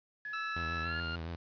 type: tone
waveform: sine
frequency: 1700 Hz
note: G#6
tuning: 40 cents sharp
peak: -38 dBFS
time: 0.25-1 s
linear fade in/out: 2 ms
type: tone with pitch glide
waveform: sawtooth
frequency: 1318.5 to 1405 Hz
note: E6 to F6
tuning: 0 to +10 cents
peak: -33 dBFS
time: 0.33-1.16 s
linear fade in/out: 5 ms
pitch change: +110 cents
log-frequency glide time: 0.83-0.96 s
type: tone with vibrato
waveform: sawtooth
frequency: 82.9 Hz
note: E2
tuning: 10 cents sharp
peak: -34 dBFS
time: 0.56-1.36 s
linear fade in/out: 5 ms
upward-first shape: triangle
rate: 7.1 Hz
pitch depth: 75 cents each way
effects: resampled to 11025 Hz + 10-bit

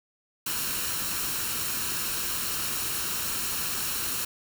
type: noise with comb filter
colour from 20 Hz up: white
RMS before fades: -30 dBFS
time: 0.46-4.25 s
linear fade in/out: 5 ms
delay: 0.72 ms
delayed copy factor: +0.5
effects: none

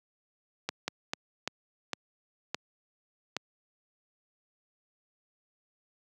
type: slowing click train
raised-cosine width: 0.2 ms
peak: -13 dBFS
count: 7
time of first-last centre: 0.69-3.366 s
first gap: 190 ms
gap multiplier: 1.34
effects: high-pass 150 Hz 12 dB/octave

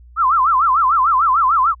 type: tone with vibrato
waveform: sine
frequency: 1174.7 Hz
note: D6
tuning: in tune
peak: -11 dBFS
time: 0.16-1.75 s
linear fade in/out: 50 ms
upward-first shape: sine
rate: 6.7 Hz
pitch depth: 270 cents each way
effects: added 60 Hz sine -40 dBFS peak until 1.8 s

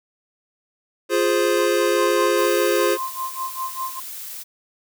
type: chord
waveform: square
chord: F minor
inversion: none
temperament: equal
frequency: 349.2 / 415.3 / 523.3 Hz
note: F4 / Ab4 / C5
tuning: 0 / 0 / 0 cents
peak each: -22 dBFS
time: 1.09-2.98 s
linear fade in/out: 50 ms
type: tone with tremolo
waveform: sine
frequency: 1046.5 Hz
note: C6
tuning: in tune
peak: -23 dBFS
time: 1.58-4 s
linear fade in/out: 10 ms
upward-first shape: sine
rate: 5 Hz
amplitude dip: 90%
type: noise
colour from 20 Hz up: blue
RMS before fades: -34 dBFS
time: 2.37-4.44 s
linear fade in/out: 20 ms
effects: none

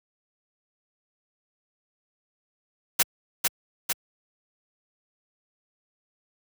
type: noise with echo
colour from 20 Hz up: white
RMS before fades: -19 dBFS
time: 2.99-3.03 s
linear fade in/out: 10 ms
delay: 450 ms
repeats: 2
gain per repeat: -3 dB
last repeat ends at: 3.93 s
effects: high-pass 100 Hz 12 dB/octave

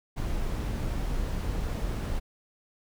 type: noise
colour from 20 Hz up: brown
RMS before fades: -30 dBFS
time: 0.16-2.2 s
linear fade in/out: 20 ms
effects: none

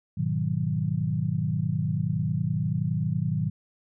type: chord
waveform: sine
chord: G# minor seventh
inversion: none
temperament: equal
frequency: 103.83 / 123.47 / 155.56 / 185 Hz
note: G#2 / B2 / D#3 / F#3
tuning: 0 / 0 / 0 / 0 cents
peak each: -31 / -30 / -27 / -31 dBFS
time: 0.17-3.5 s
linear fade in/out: 10 ms
effects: none

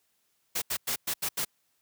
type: noise bursts at uneven times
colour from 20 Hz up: white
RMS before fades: -30 dBFS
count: 6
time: 0.55-0.62 / 0.7-0.77 / 0.87-0.96 / 1.07-1.14 / 1.22-1.29 / 1.37-1.45 s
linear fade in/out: 10 ms
effects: white hiss -73 dBFS RMS until 1.81 s + high-pass 60 Hz 12 dB/octave

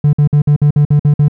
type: tone bursts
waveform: triangle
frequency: 146.83 Hz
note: D3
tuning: in tune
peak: -3 dBFS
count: 9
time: 0.04-1.283 s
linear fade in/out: 5 ms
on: 91 ms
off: 53 ms
effects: tanh soft clip ceiling 0 dBFS

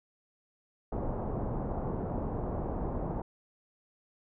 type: low-pass noise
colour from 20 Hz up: pink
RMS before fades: -34 dBFS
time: 0.92-3.22 s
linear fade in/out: 5 ms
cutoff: 890 Hz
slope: 24 dB/octave
effects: none

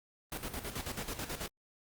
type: noise with tremolo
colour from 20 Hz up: pink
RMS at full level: -38 dBFS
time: 0.32-1.48 s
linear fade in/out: 2 ms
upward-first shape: square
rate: 9.2 Hz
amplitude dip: 65%
effects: Opus 32 kbps

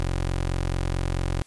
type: tone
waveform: 20% pulse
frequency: 44.56 Hz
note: F1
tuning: 36 cents sharp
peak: -19 dBFS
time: 0-1.42 s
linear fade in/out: 0 ms
effects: white hiss -57 dBFS RMS until 1.46 s + resampled to 24000 Hz

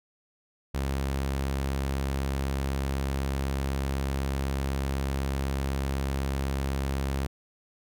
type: tone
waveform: sawtooth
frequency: 68 Hz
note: C#2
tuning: 33 cents flat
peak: -23 dBFS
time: 0.74-7.27 s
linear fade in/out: 10 ms
effects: none

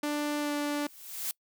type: tone with pitch glide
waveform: sawtooth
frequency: 294.9 to 292 Hz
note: D4 to D4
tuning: +7 to -10 cents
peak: -25 dBFS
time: 0.03-0.87 s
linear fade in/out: 5 ms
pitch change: -17 cents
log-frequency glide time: 0.39-0.53 s
type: noise with exponential growth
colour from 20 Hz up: blue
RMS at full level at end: -31 dBFS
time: 0.62-1.31 s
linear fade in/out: 0 ms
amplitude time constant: 150 ms
effects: noise-tail reverb RT60 0.1 s tail -25 dB re dry

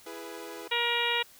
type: chord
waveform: sawtooth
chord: E major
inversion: none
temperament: equal with one note detuned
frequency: 333.3 / 415.3 / 493.9 Hz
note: E4 / G#4 / B4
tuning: +19 / 0 / 0 cents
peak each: -40 dBFS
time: 0.06-0.68 s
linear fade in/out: 5 ms
type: harmonic tone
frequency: 474.3 Hz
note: A#4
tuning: 30 cents sharp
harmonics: 1 / 2 / 3 / 4 / 5 / 6 / 7 / 8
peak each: -35 / -33 / -37 / -33 / -32 / -32 / -36 / -35 dBFS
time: 0.71-1.23 s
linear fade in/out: 10 ms
effects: white hiss -55 dBFS RMS until 1.39 s

